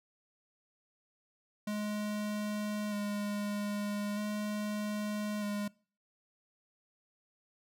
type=tone with vibrato; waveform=square; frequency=207.7 Hz; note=G#3; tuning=in tune; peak=-34 dBFS; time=1.67-5.68 s; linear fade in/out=5 ms; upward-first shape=square; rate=0.4 Hz; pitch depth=16 cents each way; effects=noise-tail reverb RT60 0.4 s tail -23 dB re dry